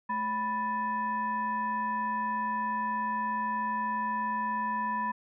sine tone with frequency modulation, 987.8 Hz, B5, in tune, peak -28 dBFS, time 0.09-5.12 s, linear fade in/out 10 ms, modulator 772 Hz, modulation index 0.66, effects none

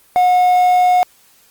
triangle tone with quantisation, 725 Hz, F#5, 35 cents flat, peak -7 dBFS, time 0.16-1.03 s, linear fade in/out 0 ms, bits 5, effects white hiss -51 dBFS RMS until 1.5 s + Opus 32 kbps

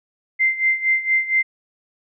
sine tone with tremolo, 2084 Hz, C7, 7 cents flat, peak -13 dBFS, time 0.39-1.43 s, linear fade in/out 20 ms, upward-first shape sine, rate 4.3 Hz, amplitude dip 80%, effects none

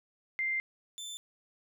sine / 25% pulse tone pair in turn, 2093 / 3538 Hz, C7 / A7, 0 / +9 cents, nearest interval major sixth, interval 909 cents, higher second, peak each -29 / -36 dBFS, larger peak first, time 0.39-0.6 / 0.98-1.17 s, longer first, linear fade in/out 0 ms, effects none

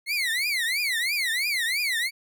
30% pulse tone with vibrato, 2093 Hz, C7, in tune, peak -21 dBFS, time 0.06-2.11 s, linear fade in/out 50 ms, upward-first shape triangle, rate 3 Hz, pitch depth 300 cents each way, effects none

